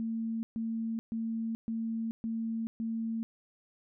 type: tone bursts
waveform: sine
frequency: 226 Hz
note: A3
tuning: 47 cents sharp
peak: -31 dBFS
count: 6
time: 0-3.23 s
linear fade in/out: 0 ms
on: 430 ms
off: 130 ms
effects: none